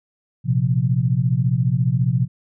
sine chord, Bb suspended second, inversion none, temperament just, 116.54 / 131.11 / 174.81 Hz, Bb2 / C3 / F3, 0 / +4 / +2 cents, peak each -21 / -18 / -23 dBFS, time 0.44-2.28 s, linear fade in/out 50 ms, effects none

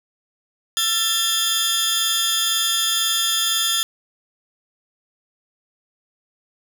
sawtooth tone cluster, 1351 / 1771 / 3233 / 3520 / 4945 Hz, E6 / A6 / G#7 / A7 / D#8, +42 / +11 / -47 / 0 / -12 cents, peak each -26 / -27 / -20 / -18 / -26 dBFS, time 0.77-3.83 s, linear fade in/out 0 ms, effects none

